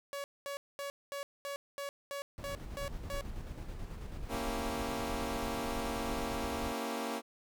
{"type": "tone bursts", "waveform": "sawtooth", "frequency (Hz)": 563, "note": "C#5", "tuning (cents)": 27, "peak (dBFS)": -34, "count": 10, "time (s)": [0.13, 3.21], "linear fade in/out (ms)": 0, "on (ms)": 110, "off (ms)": 220}
{"type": "noise with tremolo", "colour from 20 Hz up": "brown", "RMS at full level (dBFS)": -41, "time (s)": [2.38, 6.72], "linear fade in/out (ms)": 0, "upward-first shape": "square", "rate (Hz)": 9.2, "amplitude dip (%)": 35}
{"type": "chord", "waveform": "15% pulse", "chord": "A# diminished seventh", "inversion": "none", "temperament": "equal", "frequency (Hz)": [233.1, 277.2, 329.6, 392], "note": ["A#3", "C#4", "E4", "G4"], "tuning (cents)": [0, 0, 0, 0], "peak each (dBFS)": [-32, -34, -37, -38], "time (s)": [4.28, 7.22], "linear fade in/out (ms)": 50}
{"effects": []}